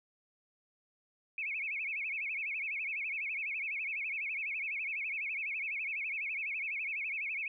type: tone with vibrato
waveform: sine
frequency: 2385 Hz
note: D7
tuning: 26 cents sharp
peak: -34 dBFS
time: 1.38-7.48 s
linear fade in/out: 2 ms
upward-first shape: sine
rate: 12 Hz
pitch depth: 180 cents each way
effects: none